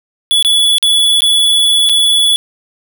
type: tone with dropouts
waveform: square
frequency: 3417 Hz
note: G#7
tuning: 49 cents sharp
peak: -8 dBFS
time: 0.31-2.36 s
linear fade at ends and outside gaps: 0 ms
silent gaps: 0.426-0.448 / 0.783-0.827 / 1.206-1.22 / 1.89-1.895 s
effects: 8-bit